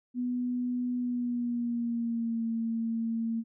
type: tone with pitch glide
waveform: sine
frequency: 246.9 to 227.7 Hz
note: B3 to A#3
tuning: 0 to -40 cents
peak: -28 dBFS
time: 0.14-3.44 s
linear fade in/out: 50 ms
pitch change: -140 cents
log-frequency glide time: 0.96-2.45 s
effects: none